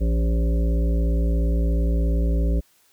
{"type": "harmonic tone with a mistuned harmonic", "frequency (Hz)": 57.1, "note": "A#1", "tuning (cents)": -35, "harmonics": [1, 3, 5, 7, 9, 10], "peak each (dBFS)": [-18, -28, -32, -35, -37, -38], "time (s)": [0, 2.61], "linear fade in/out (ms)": 20, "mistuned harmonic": 5, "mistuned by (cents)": -19, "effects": ["white hiss -60 dBFS RMS until 2.92 s"]}